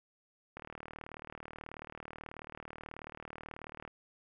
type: click train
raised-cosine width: 0.5 ms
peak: -29 dBFS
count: 128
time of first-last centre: 0.57-3.877 s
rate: 38.4 Hz
effects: none

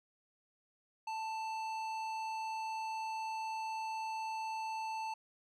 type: tone with tanh clipping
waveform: sine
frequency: 884 Hz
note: A5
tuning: 8 cents sharp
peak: -39 dBFS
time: 1.07-5.14 s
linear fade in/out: 5 ms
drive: 14 dB
effects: none

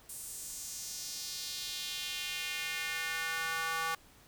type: tone with high-pass filter sweep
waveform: square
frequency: 163.4 Hz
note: E3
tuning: 15 cents flat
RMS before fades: -38 dBFS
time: 0.09-3.95 s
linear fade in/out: 5 ms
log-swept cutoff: 9300 to 1100 Hz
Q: 2
effects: pink hiss -60 dBFS RMS until 4.27 s

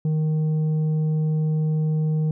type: tone with tanh clipping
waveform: sine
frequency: 155.56 Hz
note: D#3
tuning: in tune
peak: -20 dBFS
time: 0.05-2.31 s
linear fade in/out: 2 ms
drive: 5 dB
effects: none

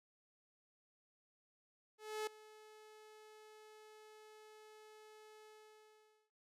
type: tone with ADSR envelope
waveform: sawtooth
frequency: 430 Hz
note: A4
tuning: 40 cents flat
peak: -34 dBFS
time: 1.98-6.31 s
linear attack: 290 ms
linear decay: 4 ms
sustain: -20 dB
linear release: 850 ms
effects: low-pass 12000 Hz 12 dB/octave

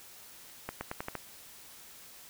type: accelerating click train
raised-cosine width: 0.5 ms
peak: -20 dBFS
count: 6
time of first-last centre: 0.69-1.153 s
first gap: 120 ms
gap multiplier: 0.87
effects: white hiss -52 dBFS RMS until 2.29 s

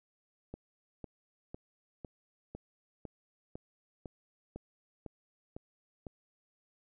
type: click train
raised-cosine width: 2 ms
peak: -29 dBFS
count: 12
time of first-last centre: 0.54-6.068 s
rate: 1.99 Hz
effects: none

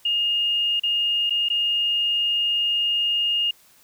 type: tone with dropouts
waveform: sine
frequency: 2840 Hz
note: F7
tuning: 28 cents sharp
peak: -19 dBFS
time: 0.05-3.51 s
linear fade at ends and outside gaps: 5 ms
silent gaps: 0.798-0.834 / 1.297-1.305 / 1.487-1.5 s
effects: white hiss -55 dBFS RMS until 3.83 s

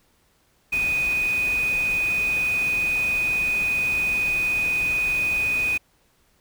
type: tone in noise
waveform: sine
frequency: 2489 Hz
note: D#7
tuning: in tune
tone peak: -20 dBFS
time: 0.72-5.78 s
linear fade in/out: 10 ms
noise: pink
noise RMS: -36 dBFS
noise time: 0.72-5.78 s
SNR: +13 dB
effects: pink hiss -63 dBFS RMS until 6.4 s

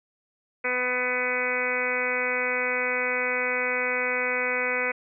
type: harmonic tone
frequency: 250 Hz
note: B3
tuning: 21 cents sharp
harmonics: 1 / 2 / 3 / 4 / 5 / 6 / 7 / 8 / 9 / 10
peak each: -40 / -30 / -40 / -37 / -37 / -32 / -38 / -30 / -29 / -34 dBFS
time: 0.64-4.92 s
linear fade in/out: 10 ms
effects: none

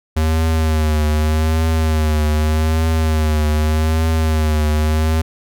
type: tone with vibrato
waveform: square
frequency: 78.2 Hz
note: D#2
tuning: 9 cents sharp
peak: -14 dBFS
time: 0.16-5.22 s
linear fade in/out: 10 ms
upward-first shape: triangle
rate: 0.83 Hz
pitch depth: 57 cents each way
effects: none

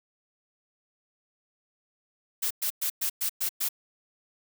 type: noise bursts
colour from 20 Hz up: blue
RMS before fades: -28 dBFS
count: 7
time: 2.42-3.689 s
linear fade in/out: 10 ms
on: 87 ms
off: 110 ms
effects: none

